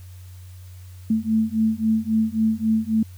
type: beating tone pair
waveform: sine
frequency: 218.8 / 222.5 Hz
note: A3 / A3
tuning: -9 / +20 cents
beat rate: 3.7 Hz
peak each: -21 dBFS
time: 1.1-3.03 s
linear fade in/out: 5 ms
effects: added 91 Hz sine -38 dBFS peak until 3.17 s + white hiss -54 dBFS RMS until 3.17 s